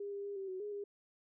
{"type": "tone with pitch steps", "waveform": "sine", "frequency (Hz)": [404.2, 401.1, 403.8, 387.6, 373.4, 414.9, 405.5], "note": ["G#4", "G4", "G#4", "G4", "F#4", "G#4", "G#4"], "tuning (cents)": [-47, 40, -49, -20, 16, -2, -41], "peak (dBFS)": -39, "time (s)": [0, 0.84], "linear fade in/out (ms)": 5, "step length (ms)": 120, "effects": []}